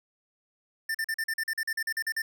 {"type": "tone bursts", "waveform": "square", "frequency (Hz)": 1790, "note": "A6", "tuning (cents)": 29, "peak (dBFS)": -28, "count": 14, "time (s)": [0.89, 2.22], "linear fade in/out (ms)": 5, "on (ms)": 56, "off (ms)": 42, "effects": []}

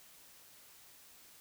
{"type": "silence", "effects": ["white hiss -59 dBFS RMS until 1.4 s"]}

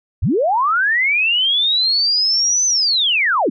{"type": "linear two-way sweep", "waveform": "sine", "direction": "up then down", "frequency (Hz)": [51.91, 6160, 186.1], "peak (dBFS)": -13, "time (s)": [0.22, 3.5], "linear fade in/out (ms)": 10, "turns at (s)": 2.66, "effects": []}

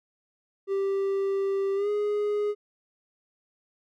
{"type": "tone with pitch glide", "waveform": "triangle", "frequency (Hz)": [392, 415.3], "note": ["G4", "G#4"], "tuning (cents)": [0, 0], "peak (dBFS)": -22, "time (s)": [0.67, 2.55], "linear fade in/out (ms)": 50, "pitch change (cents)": 100, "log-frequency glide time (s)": [1.75, 1.89], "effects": []}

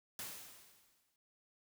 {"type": "noise with exponential decay", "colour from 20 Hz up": "white", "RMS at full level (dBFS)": -43, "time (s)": [0.19, 1.16], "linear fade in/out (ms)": 1, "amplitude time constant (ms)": 210, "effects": []}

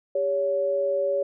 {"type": "tone pair together", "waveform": "sine", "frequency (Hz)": [399.7, 562.8], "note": ["G4", "C#5"], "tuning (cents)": [34, 26], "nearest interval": "tritone", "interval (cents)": 592, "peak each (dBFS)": [-29, -22], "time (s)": [0.15, 1.23], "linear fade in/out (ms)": 5, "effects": []}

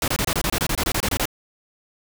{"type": "noise bursts", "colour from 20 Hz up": "pink", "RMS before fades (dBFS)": -22, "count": 15, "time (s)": [0.02, 1.255], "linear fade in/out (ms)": 2, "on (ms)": 59, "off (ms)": 25, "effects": []}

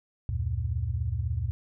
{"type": "tone cluster", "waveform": "sine", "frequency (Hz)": [72.4, 88.9, 116.4], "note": ["D2", "F2", "A#2"], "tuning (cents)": [-24, 31, -2], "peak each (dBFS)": -31, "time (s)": [0.29, 1.51], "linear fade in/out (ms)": 0, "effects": []}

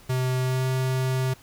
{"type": "tone with pitch glide", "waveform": "square", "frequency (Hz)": [128.5, 130.07], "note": ["C3", "C3"], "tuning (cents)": [-31, -10], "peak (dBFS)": -23, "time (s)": [0.09, 1.34], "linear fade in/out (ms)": 10, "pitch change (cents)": 21, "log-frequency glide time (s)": [0.41, 0.66], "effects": ["pink hiss -52 dBFS RMS until 1.42 s"]}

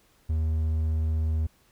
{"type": "tone", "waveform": "triangle", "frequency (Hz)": 79, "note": "D#2", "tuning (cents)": 27, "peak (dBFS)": -21, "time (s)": [0.29, 1.47], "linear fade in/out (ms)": 10, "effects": ["pink hiss -63 dBFS RMS until 1.71 s"]}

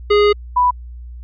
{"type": "tone pair in turn", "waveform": ["square", "sine"], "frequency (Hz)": [413.7, 989.1], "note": ["G#4", "B5"], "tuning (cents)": [-7, 2], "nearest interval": "octave + minor third", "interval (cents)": 1509, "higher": "second", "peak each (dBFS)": -10, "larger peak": "neither", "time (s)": [[0.1, 0.33], [0.56, 0.71]], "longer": "first", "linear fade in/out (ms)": 10, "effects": ["added 60 Hz sine -30 dBFS peak until 1.23 s", "resampled to 11025 Hz"]}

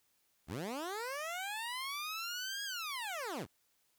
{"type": "linear two-way sweep", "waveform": "15% pulse", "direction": "up then down", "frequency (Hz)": [60.4, 1662, 60.4], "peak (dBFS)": -32, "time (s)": [0.47, 3.47], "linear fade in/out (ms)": 50, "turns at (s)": 2.64, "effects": ["white hiss -75 dBFS RMS until 3.98 s"]}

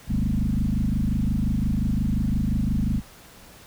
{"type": "tone with frequency modulation", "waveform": "sine", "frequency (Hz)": 130.81, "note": "C3", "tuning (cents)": 0, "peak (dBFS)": -20, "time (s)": [0.07, 3.02], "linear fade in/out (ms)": 50, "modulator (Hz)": 25.7, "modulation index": 4.3, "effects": ["pink hiss -48 dBFS RMS until 3.66 s"]}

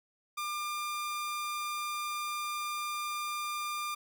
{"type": "tone", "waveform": "sawtooth", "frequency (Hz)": 1198, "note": "D6", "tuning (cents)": 34, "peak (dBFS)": -30, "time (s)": [0.37, 3.95], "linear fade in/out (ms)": 10, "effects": []}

